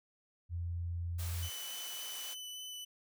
sine tone, 85.9 Hz, F2, 28 cents flat, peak -35 dBFS, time 0.49-1.5 s, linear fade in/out 50 ms
white high-pass noise, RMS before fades -46 dBFS, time 1.18-2.35 s, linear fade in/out 20 ms, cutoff 440 Hz, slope 12 dB/octave
sawtooth tone with vibrato, 3000 Hz, F#7, 23 cents sharp, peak -40 dBFS, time 1.42-2.85 s, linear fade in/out 10 ms, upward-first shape sine, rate 3.5 Hz, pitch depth 11 cents each way
effects none

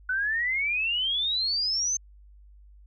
sine exponential sweep, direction up, 1480 to 6340 Hz, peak -24 dBFS, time 0.09-1.97 s, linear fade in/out 5 ms, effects added 50 Hz sine -49 dBFS peak until 2.86 s

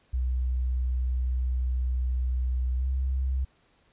sine tone with pitch glide, 62.8 to 65.5 Hz, B1 to C2, +30 to +2 cents, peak -24 dBFS, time 0.13-3.45 s, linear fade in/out 10 ms, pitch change +72 cents, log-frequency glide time 2.76-2.88 s, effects pink hiss -65 dBFS RMS until 3.92 s + resampled to 8000 Hz

